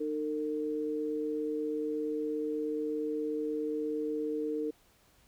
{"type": "tone pair together", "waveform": "sine", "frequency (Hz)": [304.7, 454.2], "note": ["D#4", "A#4"], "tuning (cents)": [-36, -45], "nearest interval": "perfect fifth", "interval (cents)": 691, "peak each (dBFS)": [-34, -33], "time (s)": [0, 4.71], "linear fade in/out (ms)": 10, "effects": ["pink hiss -65 dBFS RMS until 5.27 s"]}